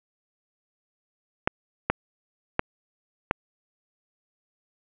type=clicks; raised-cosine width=0.5 ms; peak=-5 dBFS; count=4; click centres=1.475 / 1.9 / 2.594 / 3.311 s; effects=resampled to 8000 Hz + 7-bit